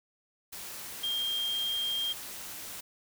sine tone in noise, 3206 Hz, G7, 38 cents sharp, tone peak -29 dBFS, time 1.03-2.13 s, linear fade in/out 10 ms, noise white, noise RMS -42 dBFS, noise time 0.52-2.81 s, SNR +10 dB, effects none

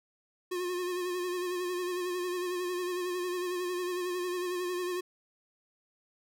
square tone with vibrato, 358.9 Hz, F4, 47 cents sharp, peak -32 dBFS, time 0.51-5.01 s, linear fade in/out 10 ms, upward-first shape sine, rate 11 Hz, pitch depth 39 cents each way, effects none

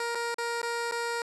15% pulse tone with dropouts, 469.7 Hz, A#4, 13 cents sharp, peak -23 dBFS, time 0-1.22 s, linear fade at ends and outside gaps 2 ms, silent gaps 0.149-0.153 / 0.344-0.383 / 0.617-0.629 / 0.913-0.921 s, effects resampled to 24000 Hz

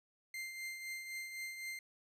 40% pulse tone with tremolo, 2093 Hz, C7, in tune, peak -39 dBFS, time 0.34-1.79 s, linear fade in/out 2 ms, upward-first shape triangle, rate 3.9 Hz, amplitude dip 55%, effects resampled to 32000 Hz

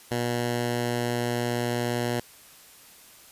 10% pulse tone, 120.4 Hz, B2, 44 cents flat, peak -17 dBFS, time 0.11-2.2 s, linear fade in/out 5 ms, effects white hiss -51 dBFS RMS until 3.31 s + resampled to 32000 Hz

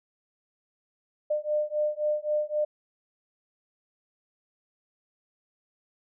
sine beating tone pair, 600 / 603.8 Hz, D5 / D5, +37 / +48 cents, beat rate 3.8 Hz, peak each -28 dBFS, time 1.3-2.65 s, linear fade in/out 10 ms, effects none

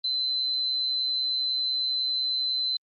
sine tone with amplitude modulation, 4053 Hz, B7, 44 cents sharp, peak -22 dBFS, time 0.04-2.77 s, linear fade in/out 5 ms, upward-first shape sine, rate 130 Hz, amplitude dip 50%, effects Opus 48 kbps

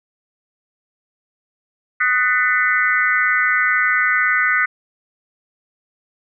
sine tone cluster, 1247 / 1489 / 1795 / 2002 / 2191 Hz, D#6 / F#6 / A6 / B6 / C#7, +3 / +11 / +34 / +23 / -21 cents, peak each -22 / -18 / -23 / -18 / -27 dBFS, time 2-4.66 s, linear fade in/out 10 ms, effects none

